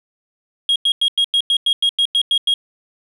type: tone bursts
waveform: sine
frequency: 3275 Hz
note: G#7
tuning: 25 cents flat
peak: -10 dBFS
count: 12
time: 0.69-2.54 s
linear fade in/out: 2 ms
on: 68 ms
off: 94 ms
effects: tanh soft clip ceiling -11 dBFS + 8-bit